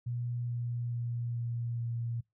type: tone with pitch steps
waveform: sine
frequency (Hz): 120.7 / 119.87 / 119.04 / 118.22 / 117.4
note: B2 / A#2 / A#2 / A#2 / A#2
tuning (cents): -39 / +49 / +37 / +25 / +13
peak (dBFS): -32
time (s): 0.06-2.21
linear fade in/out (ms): 10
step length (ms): 430
effects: noise-tail reverb RT60 0.2 s tail -25 dB re dry